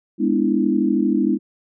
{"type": "chord", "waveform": "sine", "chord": "E dominant seventh", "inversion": "first", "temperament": "just", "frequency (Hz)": [206, 247.2, 296.7, 329.6], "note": ["G#3", "B3", "D4", "E4"], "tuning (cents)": [-14, 2, 18, 0], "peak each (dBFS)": -21, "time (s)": [0.18, 1.39], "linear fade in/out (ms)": 50, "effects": []}